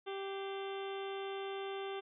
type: harmonic tone with a mistuned harmonic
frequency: 391.2 Hz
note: G4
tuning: 4 cents flat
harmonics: 1 / 2 / 3 / 4 / 5 / 6 / 7 / 8 / 9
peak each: -40 / -46 / -50 / -53 / -55 / -59 / -55 / -54 / -54 dBFS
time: 0.06-2.01 s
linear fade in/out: 20 ms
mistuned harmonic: 5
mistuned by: +89 cents
effects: none